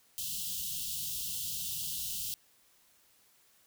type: band-stop noise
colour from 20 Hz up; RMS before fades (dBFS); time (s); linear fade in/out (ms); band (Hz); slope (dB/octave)
white; -37; 0.18-2.34; 0; 200 to 2800; 96
effects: white hiss -66 dBFS RMS until 3.66 s